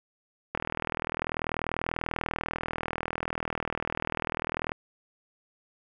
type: click train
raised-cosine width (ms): 0.5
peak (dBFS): -14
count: 169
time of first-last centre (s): 0.55-4.719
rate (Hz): 40.3
effects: none